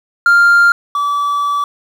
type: tone pair in turn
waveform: triangle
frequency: 1396.9 / 1152.1 Hz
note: F6 / D6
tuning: 0 / -34 cents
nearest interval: minor third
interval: 334 cents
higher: first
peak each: -3 / -11 dBFS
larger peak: first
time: 0.26-0.72 / 0.95-1.64 s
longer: second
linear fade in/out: 2 ms
effects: tanh soft clip ceiling 0 dBFS + 7-bit